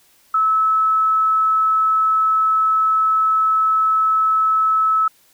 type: tone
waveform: sine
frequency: 1300 Hz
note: E6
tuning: 24 cents flat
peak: -13 dBFS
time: 0.34-5.08 s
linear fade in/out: 5 ms
effects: white hiss -55 dBFS RMS until 5.33 s